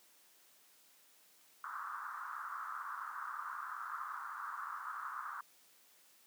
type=band-pass noise; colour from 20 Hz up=pink; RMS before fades=-44 dBFS; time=1.64-5.41 s; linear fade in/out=2 ms; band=1100 to 1400 Hz; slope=48 dB/octave; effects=white hiss -66 dBFS RMS until 6.26 s + high-pass 200 Hz 12 dB/octave